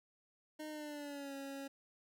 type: tone with pitch glide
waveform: 25% pulse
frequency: 307.2 to 275.3 Hz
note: D#4 to C#4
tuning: -22 to -12 cents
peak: -40 dBFS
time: 0.59-1.68 s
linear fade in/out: 10 ms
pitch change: -190 cents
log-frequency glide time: 0.69-1.34 s
effects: none